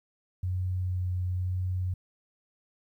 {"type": "tone with vibrato", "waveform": "sine", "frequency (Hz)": 91.3, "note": "F#2", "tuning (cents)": -23, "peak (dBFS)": -27, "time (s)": [0.43, 1.94], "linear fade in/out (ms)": 5, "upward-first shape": "sine", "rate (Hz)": 1, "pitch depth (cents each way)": 11, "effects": ["11-bit"]}